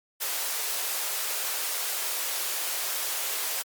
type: high-pass noise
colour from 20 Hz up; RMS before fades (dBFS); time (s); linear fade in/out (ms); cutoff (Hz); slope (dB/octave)
white; -30; 0.2-3.63; 20; 420; 24
effects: Opus 48 kbps